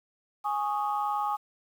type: chord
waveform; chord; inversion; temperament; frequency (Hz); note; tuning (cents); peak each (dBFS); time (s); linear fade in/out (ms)
sine; Ab suspended fourth; none; just; 830.6 / 1107.5 / 1245.9; Ab5 / Db6 / Eb6; 0 / -2 / +2; -28 / -33 / -32; 0.44-1.37; 20
effects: tanh soft clip ceiling -18 dBFS + 9-bit